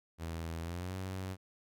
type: tone with pitch glide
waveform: sawtooth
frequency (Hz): 82.41 to 94.12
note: E2 to F#2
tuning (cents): 0 to +30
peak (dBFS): -34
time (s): 0.18-1.37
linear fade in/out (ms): 50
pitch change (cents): +230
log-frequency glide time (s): 0.61-0.95
effects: none